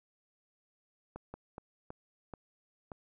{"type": "slowing click train", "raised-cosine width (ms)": 1, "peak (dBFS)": -29, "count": 6, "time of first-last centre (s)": [1.16, 2.918], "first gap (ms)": 180, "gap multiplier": 1.34, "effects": []}